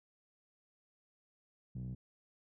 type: tone with low-pass filter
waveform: 5% pulse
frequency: 62.3 Hz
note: B1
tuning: 16 cents sharp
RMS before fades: -42 dBFS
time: 1.75-1.95 s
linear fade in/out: 10 ms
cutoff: 150 Hz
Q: 7.6
effects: none